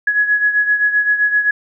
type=beating tone pair; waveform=sine; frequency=1679 / 1686.7 Hz; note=G#6 / G#6; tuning=+18 / +26 cents; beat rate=7.7 Hz; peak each=-13 / -19 dBFS; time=0.07-1.51 s; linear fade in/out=5 ms; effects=none